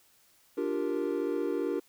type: chord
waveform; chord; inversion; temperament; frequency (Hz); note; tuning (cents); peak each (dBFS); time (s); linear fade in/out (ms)
triangle; G minor seventh; second; equal; 293.7 / 349.2 / 392 / 466.2; D4 / F4 / G4 / Bb4; 0 / 0 / 0 / 0; -32; 0.57-1.8; 10
effects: white hiss -64 dBFS RMS until 1.88 s